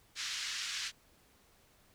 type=band-pass noise; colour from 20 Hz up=white; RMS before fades=-39 dBFS; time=0.15-0.92 s; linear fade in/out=50 ms; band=1500 to 6000 Hz; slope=24 dB/octave; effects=pink hiss -66 dBFS RMS until 1.94 s